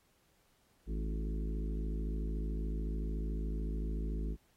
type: harmonic tone with a mistuned harmonic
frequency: 53.7 Hz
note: A1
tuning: 41 cents flat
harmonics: 1 / 3 / 4 / 5 / 6 / 7 / 8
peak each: -34 / -44 / -46 / -48 / -50 / -51 / -52 dBFS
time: 0.86-4.37 s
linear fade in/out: 50 ms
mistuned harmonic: 7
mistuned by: -46 cents
effects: pink hiss -72 dBFS RMS until 4.56 s + AAC 48 kbps